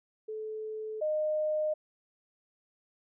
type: tone pair in turn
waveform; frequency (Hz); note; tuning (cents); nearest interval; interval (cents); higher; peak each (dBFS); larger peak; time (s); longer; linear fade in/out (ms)
sine; 434 / 613.8; A4 / D#5; -24 / -24; tritone; 600; second; -35 / -27; second; 0.28-1.01 / 1.01-1.74; neither; 10
effects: none